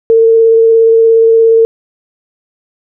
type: tone with vibrato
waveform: sine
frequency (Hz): 452.9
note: A#4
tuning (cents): -50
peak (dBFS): -3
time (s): 0.1-1.65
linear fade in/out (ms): 0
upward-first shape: square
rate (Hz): 17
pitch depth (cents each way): 8
effects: none